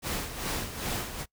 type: noise with tremolo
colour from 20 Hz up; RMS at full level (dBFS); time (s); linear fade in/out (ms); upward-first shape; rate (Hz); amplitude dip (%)
pink; -31; 0.02-1.26; 50; sine; 2.5; 65
effects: noise-tail reverb RT60 0.1 s tail -22 dB re dry